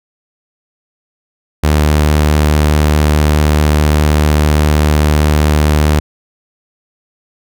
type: tone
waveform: sawtooth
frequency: 75.4 Hz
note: D2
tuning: 46 cents sharp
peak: -4 dBFS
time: 1.63-6 s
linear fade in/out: 10 ms
effects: none